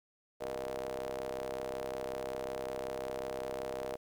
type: ring-modulated tone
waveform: sawtooth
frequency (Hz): 65.41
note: C2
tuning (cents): 0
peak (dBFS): -30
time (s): 0.4-3.97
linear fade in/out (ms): 20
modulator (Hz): 542
effects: 11-bit